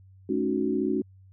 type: chord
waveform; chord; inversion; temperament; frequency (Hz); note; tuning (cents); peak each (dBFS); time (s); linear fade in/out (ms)
sine; D# half-diminished seventh; second; equal with one note detuned; 214.9 / 277.2 / 311.1 / 370; A3 / C#4 / D#4 / F#4; -41 / 0 / 0 / 0; -30 / -28 / -31 / -28; 0.29-1.02; 5
effects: added 95 Hz sine -50 dBFS peak until 1.32 s